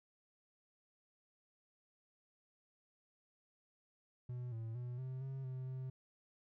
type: tone with pitch steps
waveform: triangle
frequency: 123.6 / 113 / 122.9 / 129.9 / 134 / 129.4 / 130.2 Hz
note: B2 / A2 / B2 / C3 / C3 / C3 / C3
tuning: +2 / +47 / -8 / -12 / +42 / -19 / -8 cents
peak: -39 dBFS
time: 4.29-5.9 s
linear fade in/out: 5 ms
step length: 230 ms
effects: none